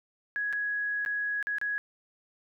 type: tone with dropouts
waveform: sine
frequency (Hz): 1669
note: G#6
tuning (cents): +8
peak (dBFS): -28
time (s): 0.36-1.78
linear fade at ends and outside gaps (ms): 0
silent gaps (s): 0.527-0.532 / 1.05-1.061 / 1.427-1.47 / 1.584-1.614
effects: none